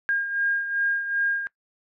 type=beating tone pair; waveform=sine; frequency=1616 / 1618.6 Hz; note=G#6 / G#6; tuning=-48 / -45 cents; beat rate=2.6 Hz; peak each=-23 / -30 dBFS; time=0.09-1.47 s; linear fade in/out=0 ms; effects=noise-tail reverb RT60 0.1 s tail -21 dB re dry